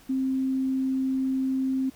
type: tone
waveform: sine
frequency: 263.8 Hz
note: C4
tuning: 14 cents sharp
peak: -23 dBFS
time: 0.09-1.9 s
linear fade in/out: 10 ms
effects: pink hiss -54 dBFS RMS until 1.95 s